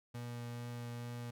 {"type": "tone with vibrato", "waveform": "35% pulse", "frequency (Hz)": 119.8, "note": "A#2", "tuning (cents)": 48, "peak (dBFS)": -40, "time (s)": [0.14, 1.31], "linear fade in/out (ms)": 10, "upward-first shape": "triangle", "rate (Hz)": 2.3, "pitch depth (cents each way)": 10, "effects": []}